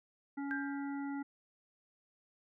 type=harmonic tone; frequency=280.3 Hz; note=C#4; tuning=19 cents sharp; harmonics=1 / 3 / 5 / 7; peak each=-37 / -47 / -51 / -54 dBFS; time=0.37-1.23 s; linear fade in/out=10 ms
type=tone with exponential decay; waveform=sine; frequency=1586 Hz; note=G6; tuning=20 cents sharp; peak=-34 dBFS; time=0.51-1.11 s; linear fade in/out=0 ms; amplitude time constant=130 ms
effects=none